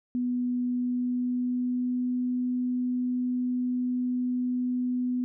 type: tone with pitch glide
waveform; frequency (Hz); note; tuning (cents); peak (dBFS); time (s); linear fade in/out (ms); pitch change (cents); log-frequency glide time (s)
sine; 246.9 to 249.3; B3 to B3; 0 to +16; -25; 0.15-5.24; 0; +16; 0.64-2.19
effects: none